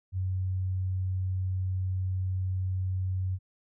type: tone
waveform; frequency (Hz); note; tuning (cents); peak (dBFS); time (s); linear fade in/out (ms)
sine; 93.3; F#2; +15; -27; 0.12-3.39; 50
effects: none